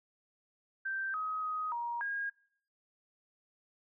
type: tone with pitch steps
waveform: sine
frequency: 1566 / 1265 / 1255 / 946 / 1629 Hz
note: G6 / D#6 / D#6 / A#5 / G#6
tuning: -2 / +28 / +15 / +25 / -34 cents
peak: -33 dBFS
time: 0.85-2.3 s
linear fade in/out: 10 ms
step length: 290 ms
effects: noise-tail reverb RT60 0.6 s tail -23 dB re dry